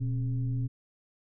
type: tone with frequency modulation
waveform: sine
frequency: 122.1 Hz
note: B2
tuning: 19 cents flat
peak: -27 dBFS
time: 0-0.68 s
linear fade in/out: 20 ms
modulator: 148 Hz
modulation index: 0.5
effects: none